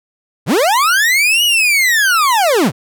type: linear two-way sweep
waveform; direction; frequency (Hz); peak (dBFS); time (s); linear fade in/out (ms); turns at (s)
40% pulse; up then down; 92.5 to 2960 to 92.5; -9; 0.46-2.72; 50; 1.44
effects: none